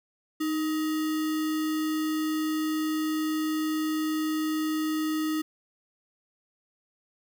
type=tone with sample-and-hold; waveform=sine; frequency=311.1 Hz; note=D#4; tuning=in tune; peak=-25 dBFS; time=0.4-5.42 s; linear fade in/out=10 ms; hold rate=1575 Hz; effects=none